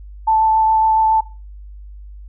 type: tone with vibrato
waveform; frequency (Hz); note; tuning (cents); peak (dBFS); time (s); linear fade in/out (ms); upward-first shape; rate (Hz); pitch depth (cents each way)
sine; 880; A5; 0; -11; 0.27-1.21; 10; triangle; 7.2; 11
effects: noise-tail reverb RT60 0.3 s tail -17 dB re dry + added 50 Hz sine -33 dBFS peak until 2.28 s